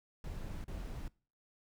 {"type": "noise with dropouts", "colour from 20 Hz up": "brown", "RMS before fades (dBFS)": -42, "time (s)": [0.24, 1.08], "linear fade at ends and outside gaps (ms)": 2, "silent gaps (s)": [0.642, 0.68], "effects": ["noise-tail reverb RT60 0.4 s tail -23 dB re dry"]}